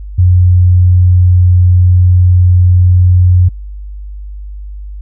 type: tone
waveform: sine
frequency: 90.1 Hz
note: F#2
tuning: 45 cents flat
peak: -3 dBFS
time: 0.18-3.49 s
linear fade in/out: 10 ms
effects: added 50 Hz sine -22 dBFS peak until 5.01 s